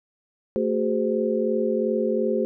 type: tone cluster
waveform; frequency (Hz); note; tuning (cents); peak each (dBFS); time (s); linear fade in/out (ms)
sine; 223.1 / 372.7 / 415.5 / 517; A3 / F#4 / G#4 / C5; +24 / +13 / +1 / -21; -26; 0.56-2.45; 0
effects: none